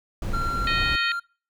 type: noise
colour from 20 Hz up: brown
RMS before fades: -28 dBFS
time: 0.22-0.96 s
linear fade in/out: 2 ms
type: tone with pitch glide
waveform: triangle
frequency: 1372 to 1388.7 Hz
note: F6 to F6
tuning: -31 to -10 cents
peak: -24 dBFS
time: 0.33-1.2 s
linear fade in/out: 10 ms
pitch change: +21 cents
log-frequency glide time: 0.75-0.85 s
type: harmonic tone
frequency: 622.3 Hz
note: D#5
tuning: in tune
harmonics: 3 / 4 / 5 / 6 / 7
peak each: -27 / -28 / -31 / -33 / -31 dBFS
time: 0.67-1.12 s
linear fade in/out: 2 ms
effects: noise-tail reverb RT60 0.4 s tail -25 dB re dry